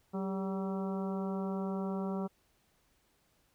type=harmonic tone with a mistuned harmonic; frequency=191.3 Hz; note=G3; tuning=42 cents flat; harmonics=1 / 2 / 3 / 4 / 5 / 6 / 7; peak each=-34 / -40 / -44 / -46 / -48 / -50 / -51 dBFS; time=0.13-2.28 s; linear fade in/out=20 ms; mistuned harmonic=2; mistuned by=+55 cents; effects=pink hiss -72 dBFS RMS until 3.54 s